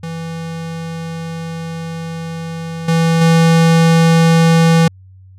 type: tone with level steps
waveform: square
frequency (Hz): 164.81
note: E3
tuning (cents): 0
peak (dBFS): -23 / -11 / -8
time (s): 0.03-4.88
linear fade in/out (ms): 5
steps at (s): 2.88 / 3.21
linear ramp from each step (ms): 5
effects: added 94 Hz sine -38 dBFS peak until 5.38 s + low-pass 9000 Hz 12 dB/octave